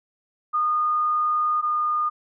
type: tone pair in turn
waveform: sine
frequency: 1225 / 1219.8 Hz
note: D#6 / D#6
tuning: -27 / -35 cents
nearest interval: unison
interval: 8 cents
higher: first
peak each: -19 / -20 dBFS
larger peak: first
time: 0.53-1.62 / 1.62-2.1 s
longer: first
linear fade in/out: 20 ms
effects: none